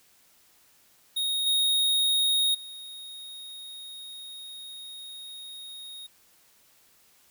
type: tone with level steps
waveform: square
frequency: 3735 Hz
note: A#7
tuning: 3 cents sharp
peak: -26 / -22 / -40 dBFS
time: 1.16-6.07 s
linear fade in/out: 10 ms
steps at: 1.46 / 2.54 s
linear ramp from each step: 10 ms
effects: white hiss -61 dBFS RMS until 7.3 s